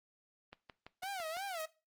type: click train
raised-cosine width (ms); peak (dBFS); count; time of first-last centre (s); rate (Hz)
0.3; -33; 6; 0.53-1.369; 5.96
type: tone with vibrato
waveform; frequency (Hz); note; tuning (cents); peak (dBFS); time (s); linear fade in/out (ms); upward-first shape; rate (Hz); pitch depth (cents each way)
sawtooth; 710; F5; +28; -35; 1.02-1.66; 10; sine; 2.9; 210
type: noise with exponential growth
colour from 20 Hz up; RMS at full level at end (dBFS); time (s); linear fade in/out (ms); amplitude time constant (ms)
blue; -42; 1.53-1.62; 5; 19
effects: noise-tail reverb RT60 0.3 s tail -18 dB re dry + Opus 32 kbps